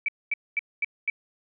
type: tone bursts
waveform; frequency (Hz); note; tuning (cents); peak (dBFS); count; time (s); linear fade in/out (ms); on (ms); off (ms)
sine; 2307; D7; -31; -22; 5; 0.06-1.1; 2; 24; 230
effects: none